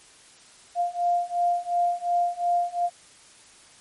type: beating tone pair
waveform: sine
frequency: 698.5 / 701.3 Hz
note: F5 / F5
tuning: 0 / +7 cents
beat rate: 2.8 Hz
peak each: -25 / -24 dBFS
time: 0.75-2.9 s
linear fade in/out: 50 ms
effects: white hiss -52 dBFS RMS until 3.8 s + MP3 48 kbps